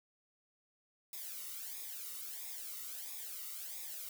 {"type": "noise with flanger", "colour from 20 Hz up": "blue", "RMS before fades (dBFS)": -45, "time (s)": [1.13, 4.09], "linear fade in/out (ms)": 2, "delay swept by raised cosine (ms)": [0.67, 1.23], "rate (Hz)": 1.5, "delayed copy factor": -0.75, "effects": []}